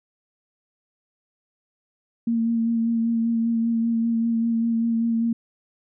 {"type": "tone with vibrato", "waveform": "sine", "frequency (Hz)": 229.7, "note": "A#3", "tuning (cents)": -25, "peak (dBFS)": -19, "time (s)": [2.27, 5.33], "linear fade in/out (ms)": 5, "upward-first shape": "sine", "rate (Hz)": 5.1, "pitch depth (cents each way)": 20, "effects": []}